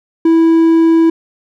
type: tone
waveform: triangle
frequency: 328.1 Hz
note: E4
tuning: 8 cents flat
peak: -4 dBFS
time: 0.25-1.1 s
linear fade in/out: 5 ms
effects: none